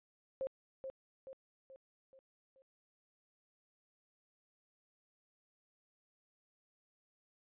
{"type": "tone with echo", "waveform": "sine", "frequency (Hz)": 532, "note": "C5", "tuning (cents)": 29, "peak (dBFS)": -35, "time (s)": [0.41, 0.47], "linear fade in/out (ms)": 0, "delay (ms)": 430, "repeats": 5, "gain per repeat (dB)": -6, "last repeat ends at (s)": 2.62, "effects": ["resampled to 8000 Hz"]}